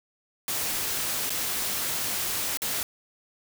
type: noise with dropouts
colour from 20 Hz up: white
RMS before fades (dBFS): -29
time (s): 0.48-2.83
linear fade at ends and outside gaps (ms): 1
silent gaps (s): 1.295-1.303 / 2.572-2.619
effects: none

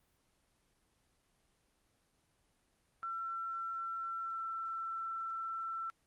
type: tone with pitch glide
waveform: sine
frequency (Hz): 1348 to 1339.5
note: E6 to E6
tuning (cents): +38 to +27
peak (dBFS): -37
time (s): 3.03-5.9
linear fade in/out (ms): 0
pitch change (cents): -11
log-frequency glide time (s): 4.2-4.41
effects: pink hiss -75 dBFS RMS until 6.06 s + Opus 24 kbps

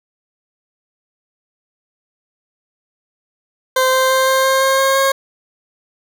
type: tone with pitch steps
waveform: 20% pulse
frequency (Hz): 518 / 521.3 / 524.6 / 528 / 531.3 / 534.7 / 538.1 / 541.6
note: C5 / C5 / C5 / C5 / C5 / C5 / C5 / C#5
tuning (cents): -17 / -6 / +4 / +16 / +26 / +37 / +48 / -40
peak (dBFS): -7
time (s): 3.76-5.12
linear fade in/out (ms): 5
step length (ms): 170
effects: none

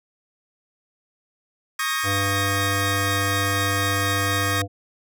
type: chord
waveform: sawtooth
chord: Eb dominant seventh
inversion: third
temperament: equal with one note detuned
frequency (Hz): 1108.7 / 1244.5 / 1609.3 / 1864.7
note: Db6 / Eb6 / G6 / Bb6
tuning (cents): 0 / 0 / +45 / 0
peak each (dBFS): -26 / -24 / -26 / -23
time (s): 1.79-4.62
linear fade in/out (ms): 5
type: harmonic tone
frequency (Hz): 99.2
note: G2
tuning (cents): +21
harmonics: 1 / 3 / 5 / 7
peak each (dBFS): -25 / -31 / -31 / -33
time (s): 2.03-4.68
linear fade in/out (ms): 50
effects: none

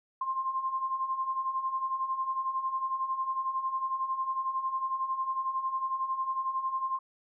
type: beating tone pair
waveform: sine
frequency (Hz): 1046.5 / 1057.5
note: C6 / C6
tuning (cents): 0 / +18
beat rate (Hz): 11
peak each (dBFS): -36 / -30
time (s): 0.21-6.99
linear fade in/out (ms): 5
effects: none

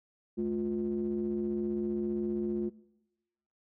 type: ring-modulated tone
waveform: triangle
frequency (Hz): 69.1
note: C#2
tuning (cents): -5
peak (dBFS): -24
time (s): 0.37-2.7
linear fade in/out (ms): 20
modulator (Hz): 284
effects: noise-tail reverb RT60 1.0 s tail -22 dB re dry

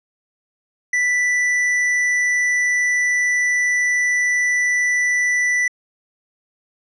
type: tone with tanh clipping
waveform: triangle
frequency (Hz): 1975.5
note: B6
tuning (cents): 0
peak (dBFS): -17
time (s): 0.93-5.68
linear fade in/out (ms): 5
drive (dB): 13
effects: low-pass 9000 Hz 12 dB/octave

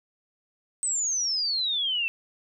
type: exponential sweep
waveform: sine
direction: down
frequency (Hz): 8270 to 2637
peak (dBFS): -24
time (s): 0.83-2.08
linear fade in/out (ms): 0
effects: none

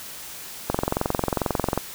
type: click train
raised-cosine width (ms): 1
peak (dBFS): -7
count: 25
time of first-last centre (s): 0.7-1.776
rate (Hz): 22.3
effects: white hiss -38 dBFS RMS until 1.94 s

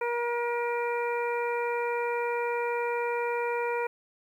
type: harmonic tone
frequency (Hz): 476.2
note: A#4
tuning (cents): +37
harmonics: 1 / 2 / 3 / 4 / 5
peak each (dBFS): -29 / -32 / -38 / -41 / -37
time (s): 0.01-3.87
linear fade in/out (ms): 5
effects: 10-bit

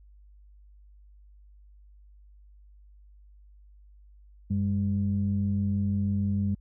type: tone pair together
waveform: sine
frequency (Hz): 95 / 201.3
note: F#2 / G3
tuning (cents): +46 / +46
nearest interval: octave + minor second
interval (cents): 1300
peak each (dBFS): -26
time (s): 4.5-6.55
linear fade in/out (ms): 10
effects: tanh soft clip ceiling -17 dBFS + added 50 Hz sine -51 dBFS peak until 6.6 s

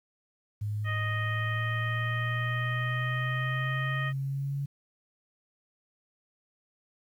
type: exponential sweep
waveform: sine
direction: up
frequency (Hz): 103.83 to 140.9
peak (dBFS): -29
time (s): 0.61-4.66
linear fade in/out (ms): 10
type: harmonic tone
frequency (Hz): 622.3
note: D#5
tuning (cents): 0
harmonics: 1 / 2 / 3 / 4 / 5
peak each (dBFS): -44 / -37 / -33 / -44 / -44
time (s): 0.84-4.13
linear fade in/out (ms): 50
effects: 10-bit

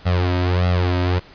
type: tone with flanger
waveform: sawtooth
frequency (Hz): 89.8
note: F2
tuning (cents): +49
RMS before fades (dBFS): -18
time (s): 0.05-1.2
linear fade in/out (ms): 20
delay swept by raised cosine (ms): 1.5 to 3.2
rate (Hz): 1.6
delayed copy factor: +0.8
effects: pink hiss -45 dBFS RMS until 1.34 s + resampled to 11025 Hz

